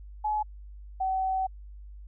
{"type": "tone pair in turn", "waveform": "sine", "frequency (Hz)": [850, 759.1], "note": ["G#5", "F#5"], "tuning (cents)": [40, 44], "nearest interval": "major second", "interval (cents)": 196, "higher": "first", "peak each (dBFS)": -25, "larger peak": "neither", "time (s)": [[0.24, 0.43], [1, 1.47]], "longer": "second", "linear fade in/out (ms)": 10, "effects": ["added 50 Hz sine -42 dBFS peak until 2.07 s"]}